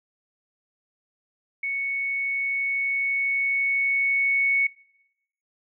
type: tone with level ramp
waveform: sine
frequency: 2217 Hz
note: C#7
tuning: in tune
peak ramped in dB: -25 to -18 dBFS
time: 1.63-4.67 s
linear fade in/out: 5 ms
effects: noise-tail reverb RT60 0.9 s tail -24 dB re dry